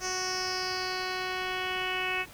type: tone with low-pass filter sweep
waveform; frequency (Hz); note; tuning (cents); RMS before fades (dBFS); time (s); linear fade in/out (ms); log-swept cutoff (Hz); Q
10% pulse; 370; F#4; 0; -32; 0-2.26; 50; 6300 to 2600; 5.2
effects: pink hiss -50 dBFS RMS until 2.33 s